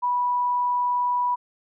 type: tone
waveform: sine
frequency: 981 Hz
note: B5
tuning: 12 cents flat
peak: -20 dBFS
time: 0.02-1.36 s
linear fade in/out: 20 ms
effects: none